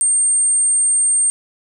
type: tone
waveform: sine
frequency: 8680 Hz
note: C#9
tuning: 37 cents flat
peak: -12 dBFS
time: 0.01-1.3 s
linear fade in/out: 0 ms
effects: none